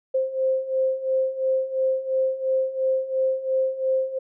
sine beating tone pair, 523.3 / 526.2 Hz, C5 / C5, 0 / +10 cents, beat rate 2.9 Hz, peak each -26 / -22 dBFS, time 0.14-4.19 s, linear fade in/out 10 ms, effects none

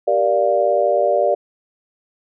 sine chord, G minor seventh, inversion none, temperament equal with one note detuned, 392 / 470.8 / 587.3 / 698.5 Hz, G4 / Bb4 / D5 / F5, 0 / +17 / 0 / 0 cents, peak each -22 / -21 / -16 / -20 dBFS, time 0.07-1.35 s, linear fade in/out 10 ms, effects none

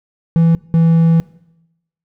triangle tone pair in turn, 165.7 / 164.93 Hz, E3 / E3, +9 / +1 cents, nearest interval unison, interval 8 cents, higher first, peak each -6 dBFS, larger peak neither, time 0.36-0.55 / 0.74-1.2 s, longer second, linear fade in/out 0 ms, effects noise-tail reverb RT60 0.9 s tail -22 dB re dry

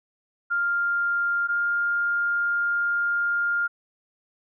sine tone pair in turn, 1399 / 1405.6 Hz, F6 / F6, +3 / +11 cents, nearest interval unison, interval 8 cents, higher second, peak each -21 dBFS, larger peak neither, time 0.5-1.48 / 1.48-3.68 s, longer second, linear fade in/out 20 ms, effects none

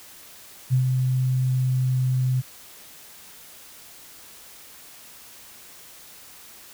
sine tone with ADSR envelope, 128.6 Hz, C3, 30 cents flat, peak -15 dBFS, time 0.7-2.42 s, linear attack 33 ms, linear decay 100 ms, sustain -4 dB, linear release 26 ms, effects white hiss -46 dBFS RMS until 6.73 s

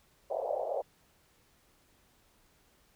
pink band-pass noise, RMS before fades -34 dBFS, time 0.3-0.82 s, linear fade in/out 5 ms, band 510 to 730 Hz, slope 48 dB/octave, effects pink hiss -67 dBFS RMS until 2.95 s

